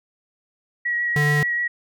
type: tone with vibrato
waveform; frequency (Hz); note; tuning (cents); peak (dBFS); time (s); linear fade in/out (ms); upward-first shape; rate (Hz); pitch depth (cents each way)
sine; 1914; A#6; +45; -20; 0.85-1.68; 10; sine; 6.9; 15
type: tone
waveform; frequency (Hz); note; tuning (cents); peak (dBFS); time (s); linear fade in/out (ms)
square; 147.5; D3; +8; -19; 1.16-1.43; 2
effects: none